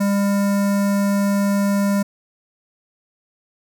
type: tone with notch filter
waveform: square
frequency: 200.4 Hz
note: G3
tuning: 38 cents sharp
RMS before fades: -18 dBFS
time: 0-2.03 s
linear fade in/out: 10 ms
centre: 3200 Hz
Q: 0.87
effects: none